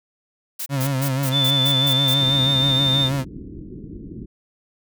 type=noise bursts; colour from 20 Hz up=blue; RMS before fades=-28 dBFS; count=8; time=0.59-2.146 s; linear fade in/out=10 ms; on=72 ms; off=140 ms
type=tone with vibrato; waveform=35% pulse; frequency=135.2 Hz; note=C#3; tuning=43 cents flat; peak=-18 dBFS; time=0.69-3.25 s; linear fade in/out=50 ms; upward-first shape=sine; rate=6.2 Hz; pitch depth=74 cents each way
type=tone with pitch glide; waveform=sine; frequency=3520 to 3604 Hz; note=A7 to A7; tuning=0 to +41 cents; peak=-17 dBFS; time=1.31-3.1 s; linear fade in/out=50 ms; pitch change=+41 cents; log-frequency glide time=1.76-2.45 s
type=low-pass noise; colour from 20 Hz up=white; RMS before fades=-35 dBFS; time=2.19-4.26 s; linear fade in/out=10 ms; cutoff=350 Hz; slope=48 dB/octave
effects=none